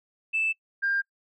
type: tone pair in turn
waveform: sine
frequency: 2637 / 1598.8 Hz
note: E7 / G6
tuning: 0 / +34 cents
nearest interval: major sixth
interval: 866 cents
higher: first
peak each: -22 dBFS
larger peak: neither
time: 0.33-0.53 / 0.82-1.02 s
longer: neither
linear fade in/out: 20 ms
effects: noise-tail reverb RT60 0.1 s tail -24 dB re dry + tanh soft clip ceiling -18 dBFS